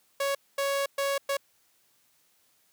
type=tone bursts at uneven times; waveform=sawtooth; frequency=556 Hz; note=C#5; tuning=5 cents sharp; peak=-22 dBFS; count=4; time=0.2-0.35 / 0.58-0.86 / 0.98-1.18 / 1.29-1.37 s; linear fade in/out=5 ms; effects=white hiss -67 dBFS RMS until 2.72 s + high-pass 80 Hz 12 dB/octave